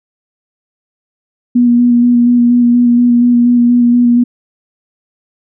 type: tone with vibrato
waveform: sine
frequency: 241.2 Hz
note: B3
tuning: 41 cents flat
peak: -5 dBFS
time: 1.55-4.24 s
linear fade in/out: 10 ms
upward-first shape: square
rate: 4.2 Hz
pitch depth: 14 cents each way
effects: none

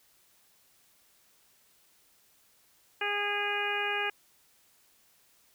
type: harmonic tone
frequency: 410 Hz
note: G#4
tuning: 22 cents flat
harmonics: 1 / 2 / 3 / 4 / 5 / 6 / 7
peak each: -37 / -36 / -39 / -34 / -39 / -34 / -38 dBFS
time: 3.01-4.1 s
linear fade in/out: 5 ms
effects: white hiss -65 dBFS RMS until 5.54 s

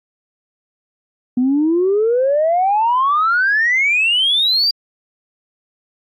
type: exponential sweep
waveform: sine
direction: up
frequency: 243 to 4813 Hz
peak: -11 dBFS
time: 1.37-4.71 s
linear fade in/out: 5 ms
effects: tanh soft clip ceiling -8 dBFS + AAC 64 kbps

